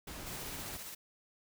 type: noise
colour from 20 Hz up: pink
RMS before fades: -45 dBFS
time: 0.07-0.77 s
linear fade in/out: 5 ms
type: noise with tremolo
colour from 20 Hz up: white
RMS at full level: -45 dBFS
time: 0.26-0.95 s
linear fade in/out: 10 ms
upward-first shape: square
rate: 15 Hz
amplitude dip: 25%
effects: none